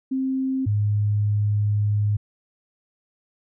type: tone pair in turn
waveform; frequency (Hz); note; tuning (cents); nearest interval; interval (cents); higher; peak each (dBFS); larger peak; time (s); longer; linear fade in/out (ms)
sine; 263.9 / 104.07; C4 / G#2; +15 / +4; octave + major third; 1611; first; -21 / -18; second; 0.11-0.66 / 0.66-2.17; second; 10
effects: none